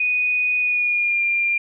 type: tone with pitch glide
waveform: sine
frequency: 2481 to 2392 Hz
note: D#7 to D7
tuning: -6 to +31 cents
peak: -17 dBFS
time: 0-1.58 s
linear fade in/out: 5 ms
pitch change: -63 cents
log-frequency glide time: 0.6-1.23 s
effects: none